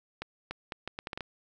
accelerating click train, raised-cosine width 0.3 ms, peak -20 dBFS, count 9, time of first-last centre 0.22-1.207 s, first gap 290 ms, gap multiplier 0.73, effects none

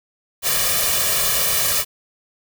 white noise with comb filter, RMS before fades -19 dBFS, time 0.42-1.85 s, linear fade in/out 50 ms, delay 1.7 ms, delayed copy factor +0.95, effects none

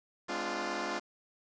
10% pulse chord, D half-diminished seventh, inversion second, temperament equal with one note detuned, 207.7 / 255.7 / 293.7 / 349.2 Hz, Ab3 / C4 / D4 / F4, 0 / -40 / 0 / 0 cents, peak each -33 / -33 / -32 / -28 dBFS, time 0.28-1 s, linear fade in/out 20 ms, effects resampled to 16000 Hz + 9-bit

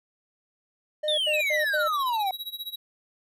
triangle tone bursts, 608 Hz, D#5, 40 cents flat, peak -24 dBFS, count 4, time 1.03-1.882 s, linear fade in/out 10 ms, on 150 ms, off 84 ms
triangle exponential sweep, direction down, 3729 to 740 Hz, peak -22 dBFS, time 1.08-2.31 s, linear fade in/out 2 ms
square tone with tremolo, 3870 Hz, B7, 36 cents flat, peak -31 dBFS, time 1.33-2.76 s, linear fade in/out 10 ms, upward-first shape sine, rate 15 Hz, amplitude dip 90%
effects none

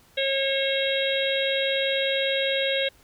harmonic tone, 543 Hz, C#5, 36 cents flat, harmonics 1 / 3 / 4 / 5 / 6 / 7, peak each -25 / -32 / -31 / -33 / -30 / -29 dBFS, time 0.17-2.89 s, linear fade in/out 10 ms, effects pink hiss -57 dBFS RMS until 3.03 s

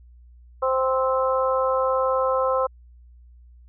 harmonic tone, 261.6 Hz, C4, in tune, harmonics 2 / 3 / 4 / 5, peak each -21 / -31 / -25 / -27 dBFS, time 0.62-2.67 s, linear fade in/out 10 ms, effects added 60 Hz sine -46 dBFS peak until 3.68 s

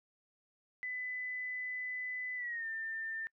sine tone with pitch glide, 2003 to 1794.8 Hz, B6 to A6, +24 to +34 cents, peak -37 dBFS, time 0.83-3.27 s, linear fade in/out 0 ms, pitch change -190 cents, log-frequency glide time 2.36-2.67 s, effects noise-tail reverb RT60 0.1 s tail -26 dB re dry

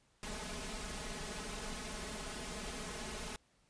pink noise with comb filter, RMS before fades -43 dBFS, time 0.23-3.36 s, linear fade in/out 0 ms, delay 4.7 ms, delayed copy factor +1, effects pink hiss -72 dBFS RMS until 3.69 s + resampled to 22050 Hz

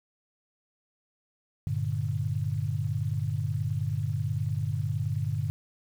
sine chord, G minor, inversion none, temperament equal, 98 / 116.54 / 146.83 Hz, G2 / Bb2 / D3, 0 / 0 / 0 cents, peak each -31 dBFS, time 1.67-5.5 s, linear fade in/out 0 ms, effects 9-bit

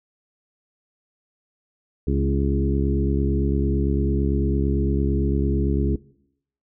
harmonic tone with a mistuned harmonic, 68.9 Hz, C#2, 10 cents flat, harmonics 1 / 2 / 3 / 4 / 5 / 6, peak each -22 / -25 / -27 / -28 / -29 / -30 dBFS, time 2.07-5.96 s, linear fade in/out 5 ms, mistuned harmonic 4, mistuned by +17 cents, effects noise-tail reverb RT60 0.7 s tail -19 dB re dry

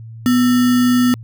sine tone with sample-and-hold, 246.9 Hz, B3, in tune, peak -10 dBFS, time 0.26-1.14 s, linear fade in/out 0 ms, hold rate 1575 Hz, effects added 113 Hz sine -31 dBFS peak until 1.23 s

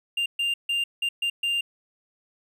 triangle tone bursts at uneven times, 2794 Hz, F7, in tune, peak -21 dBFS, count 6, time 0.17-0.26 / 0.39-0.54 / 0.69-0.84 / 1.02-1.09 / 1.22-1.3 / 1.43-1.61 s, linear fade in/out 5 ms, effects none

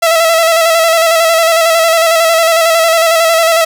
sawtooth tone with vibrato, 659.3 Hz, E5, in tune, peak -3 dBFS, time 0.02-3.65 s, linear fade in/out 10 ms, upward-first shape square, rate 11 Hz, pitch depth 33 cents each way, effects none

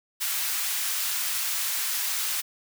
white high-pass noise, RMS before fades -28 dBFS, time 0.2-2.42 s, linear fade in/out 20 ms, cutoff 1200 Hz, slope 12 dB/octave, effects none

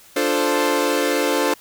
sawtooth chord, D minor seventh, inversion none, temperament equal, 293.7 / 349.2 / 440 / 523.3 Hz, D4 / F4 / A4 / C5, 0 / 0 / 0 / 0 cents, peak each -19 / -21 / -19 / -18 dBFS, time 0.16-1.54 s, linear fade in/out 5 ms, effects white hiss -48 dBFS RMS until 1.6 s

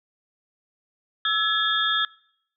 sine tone cluster, 1319 / 1694 / 3289 / 3581 Hz, E6 / G#6 / G#7 / A7, +1 / +34 / -18 / +30 cents, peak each -26 dBFS, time 1.25-2.05 s, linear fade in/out 2 ms, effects noise-tail reverb RT60 0.7 s tail -24 dB re dry

